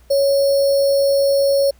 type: tone with sample-and-hold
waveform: sine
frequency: 555 Hz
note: C#5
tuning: 2 cents sharp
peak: -12 dBFS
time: 0.1-1.71 s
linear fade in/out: 10 ms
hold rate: 4900 Hz
effects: added 60 Hz sine -47 dBFS peak until 1.79 s + pink hiss -56 dBFS RMS until 1.79 s